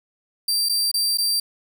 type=tone with dropouts; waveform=sawtooth; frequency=4699 Hz; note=D8; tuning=in tune; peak=-16 dBFS; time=0.48-1.4 s; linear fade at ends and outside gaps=5 ms; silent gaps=0.688-0.694 / 0.915-0.94 / 1.174-1.183 s; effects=none